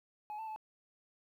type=tone with pitch steps; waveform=sine; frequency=845 / 885 / 868 Hz; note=G#5 / A5 / A5; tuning=+30 / +10 / -24 cents; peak=-37 dBFS; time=0.3-0.561 s; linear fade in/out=0 ms; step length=87 ms; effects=tanh soft clip ceiling -39 dBFS + 12-bit